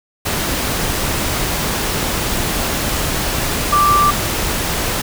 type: tone in noise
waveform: sine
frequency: 1174.7 Hz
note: D6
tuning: in tune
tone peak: -10 dBFS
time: 3.72-4.11 s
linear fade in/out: 10 ms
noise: pink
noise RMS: -19 dBFS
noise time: 0.25-5.02 s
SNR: +6 dB
effects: none